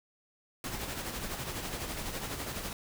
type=noise with tremolo; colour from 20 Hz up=pink; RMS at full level=-36 dBFS; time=0.64-2.73 s; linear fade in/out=2 ms; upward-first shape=sine; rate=12 Hz; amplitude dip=45%; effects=none